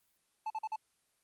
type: tone bursts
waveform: triangle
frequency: 873 Hz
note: A5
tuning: 14 cents flat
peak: -32 dBFS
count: 4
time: 0.46-0.76 s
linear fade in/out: 5 ms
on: 42 ms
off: 44 ms
effects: white hiss -75 dBFS RMS until 1.23 s + Opus 24 kbps